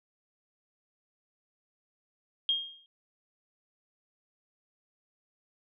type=tone with exponential decay; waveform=sine; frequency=3232 Hz; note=G#7; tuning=48 cents flat; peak=-22 dBFS; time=2.49-2.86 s; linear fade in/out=1 ms; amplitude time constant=80 ms; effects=none